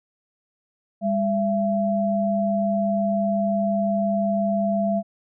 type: tone pair together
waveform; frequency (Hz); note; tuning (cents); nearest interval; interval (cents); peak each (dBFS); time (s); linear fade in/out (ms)
sine; 201.3 / 673; G3 / E5; +46 / +36; octave + major sixth; 2090; -22; 1.01-5.03; 50
effects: none